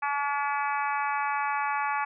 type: harmonic tone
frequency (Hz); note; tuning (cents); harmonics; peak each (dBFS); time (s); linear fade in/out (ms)
285.4; D4; -49; 3 / 4 / 5 / 6 / 7 / 8 / 9; -29 / -31 / -35 / -36 / -41 / -38 / -41; 0.02-2.05; 10
effects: none